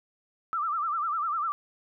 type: tone with vibrato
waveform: sine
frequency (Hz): 1257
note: D#6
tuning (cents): +17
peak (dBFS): -26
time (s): 0.53-1.52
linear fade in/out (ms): 0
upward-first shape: sine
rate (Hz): 10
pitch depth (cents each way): 140
effects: none